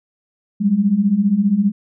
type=beating tone pair; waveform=sine; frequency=191.2 / 206.2 Hz; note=G3 / G#3; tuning=-43 / -12 cents; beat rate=15 Hz; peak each=-18 / -14 dBFS; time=0.6-1.72 s; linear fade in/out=20 ms; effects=none